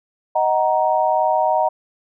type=tone cluster; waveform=sine; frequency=625 / 748 / 937 Hz; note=D#5 / F#5 / A#5; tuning=+8 / +19 / +9 cents; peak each=-19 dBFS; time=0.35-1.69 s; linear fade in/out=10 ms; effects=none